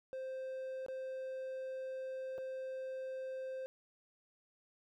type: tone with dropouts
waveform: triangle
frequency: 523.3 Hz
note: C5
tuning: in tune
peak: -38 dBFS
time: 0.13-3.66 s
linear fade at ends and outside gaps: 0 ms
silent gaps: 0.863-0.884 / 2.38-2.384 s
effects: none